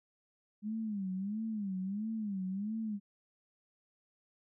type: tone with vibrato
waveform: sine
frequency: 203.9 Hz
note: G#3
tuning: 32 cents flat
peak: -34 dBFS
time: 0.62-3 s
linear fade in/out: 50 ms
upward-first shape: sine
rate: 1.5 Hz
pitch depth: 160 cents each way
effects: none